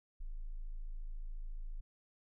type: tone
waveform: sine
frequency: 27.11 Hz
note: A0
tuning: 25 cents flat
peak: -39 dBFS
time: 0.2-1.81 s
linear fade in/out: 10 ms
effects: none